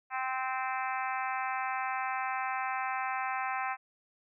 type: harmonic tone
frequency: 260 Hz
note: C4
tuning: 11 cents flat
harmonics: 3 / 4 / 5 / 6 / 7 / 8 / 9 / 10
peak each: -35 / -37 / -39 / -41 / -42 / -43 / -44 / -45 dBFS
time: 0.1-3.77 s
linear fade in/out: 50 ms
effects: none